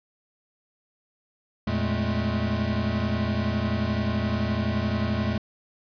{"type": "tone cluster", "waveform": "square", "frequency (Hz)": [84.8, 115.5, 207, 218.6], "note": ["E2", "A#2", "G#3", "A3"], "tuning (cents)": [50, -16, -5, -11], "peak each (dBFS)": -30, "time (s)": [1.67, 5.38], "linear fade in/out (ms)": 5, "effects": ["resampled to 11025 Hz", "10-bit"]}